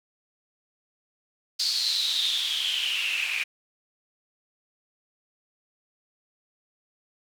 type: noise with band-pass filter sweep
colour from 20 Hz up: white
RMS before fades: -27 dBFS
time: 1.59-3.44 s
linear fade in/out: 10 ms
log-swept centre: 4600 to 2400 Hz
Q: 8.7
effects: none